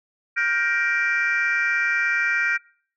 sine chord, G minor seventh, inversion third, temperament just, 1411.2 / 1568 / 1881.6 / 2352 Hz, F6 / G6 / Bb6 / D7, +18 / 0 / +16 / +2 cents, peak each -24 dBFS, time 0.36-2.58 s, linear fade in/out 20 ms, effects noise-tail reverb RT60 0.5 s tail -24 dB re dry + tanh soft clip ceiling -12 dBFS

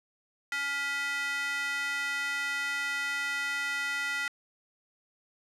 square tone with high-pass filter, 281.4 Hz, C#4, 26 cents sharp, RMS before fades -32 dBFS, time 0.52-4.28 s, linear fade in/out 2 ms, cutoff 1700 Hz, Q 6.8, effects low-pass 10000 Hz 12 dB/octave

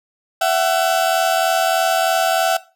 35% pulse tone pair together, 668.8 / 752 Hz, E5 / F#5, +25 / +28 cents, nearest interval major second, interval 203 cents, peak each -16 dBFS, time 0.41-2.57 s, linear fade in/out 5 ms, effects noise-tail reverb RT60 0.3 s tail -18 dB re dry

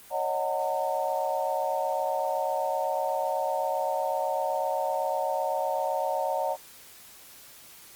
sine chord, D# minor seventh, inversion third, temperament equal with one note detuned, 554.4 / 622.3 / 740 / 908.9 Hz, C#5 / D#5 / F#5 / A#5, 0 / 0 / 0 / -44 cents, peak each -31 dBFS, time 0.1-6.57 s, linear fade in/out 50 ms, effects white hiss -50 dBFS RMS until 7.95 s + Opus 32 kbps

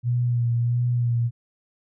sine tone with vibrato, 120.1 Hz, B2, 48 cents flat, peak -19 dBFS, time 0.03-1.31 s, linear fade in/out 50 ms, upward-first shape sine, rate 1.5 Hz, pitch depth 29 cents each way, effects none

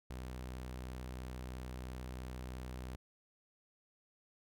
sawtooth tone, 63 Hz, B1, 35 cents sharp, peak -39 dBFS, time 0.1-2.96 s, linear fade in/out 5 ms, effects none

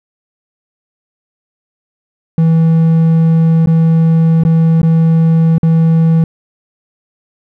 triangle tone with dropouts, 163 Hz, E3, 19 cents flat, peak -4 dBFS, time 2.38-6.24 s, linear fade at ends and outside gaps 2 ms, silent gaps 3.66-3.672 / 4.436-4.45 / 4.817-4.83 / 5.582-5.631 s, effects none

